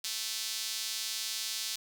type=tone with high-pass filter; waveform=sawtooth; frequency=220 Hz; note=A3; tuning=in tune; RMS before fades=-36 dBFS; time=0.04-1.76 s; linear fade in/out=5 ms; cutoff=4300 Hz; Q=1.5; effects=none